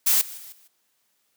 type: noise with level steps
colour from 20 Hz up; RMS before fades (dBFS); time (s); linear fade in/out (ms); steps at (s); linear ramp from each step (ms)
blue; -19 / -38 / -42 / -55; 0.06-0.68; 10; 0.21 / 0.37 / 0.52; 5
effects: white hiss -70 dBFS RMS until 1.36 s + high-pass 150 Hz 12 dB/octave